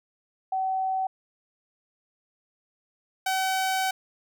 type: tone pair in turn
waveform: sine / sawtooth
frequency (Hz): 760 / 760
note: F#5 / F#5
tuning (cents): +46 / +46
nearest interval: unison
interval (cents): 0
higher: neither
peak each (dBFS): -24 / -20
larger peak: second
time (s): 0.52-1.07 / 3.26-3.91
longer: second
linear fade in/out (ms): 5
effects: none